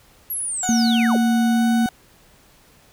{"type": "linear sweep", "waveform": "sine", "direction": "down", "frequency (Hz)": [11740, 290], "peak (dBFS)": -23, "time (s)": [0.3, 1.17], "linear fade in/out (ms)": 5}
{"type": "tone with pitch glide", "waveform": "30% pulse", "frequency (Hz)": [740, 745.1], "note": ["F#5", "F#5"], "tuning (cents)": [0, 12], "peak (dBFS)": -22, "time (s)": [0.63, 1.89], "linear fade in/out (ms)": 2, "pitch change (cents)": 12, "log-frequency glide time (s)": [1.52, 1.64]}
{"type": "tone", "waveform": "sine", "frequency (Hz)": 229.9, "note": "A#3", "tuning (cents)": -24, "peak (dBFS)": -15, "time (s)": [0.69, 1.86], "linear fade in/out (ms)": 0}
{"effects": ["pink hiss -53 dBFS RMS until 2.92 s"]}